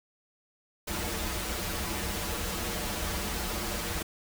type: noise with comb filter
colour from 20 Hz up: pink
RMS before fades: -33 dBFS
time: 0.87-4.03 s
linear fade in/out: 10 ms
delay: 7.5 ms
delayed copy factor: -0.95
effects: none